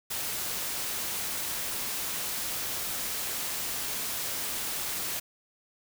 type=noise; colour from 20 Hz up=white; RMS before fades=-33 dBFS; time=0.1-5.2 s; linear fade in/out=10 ms; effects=none